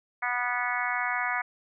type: harmonic tone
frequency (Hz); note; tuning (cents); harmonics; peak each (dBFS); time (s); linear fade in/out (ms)
245.4; B3; -11; 3 / 4 / 5 / 6 / 7 / 8 / 9; -34 / -34 / -34 / -34 / -34 / -34 / -34; 0.22-1.42; 10
effects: none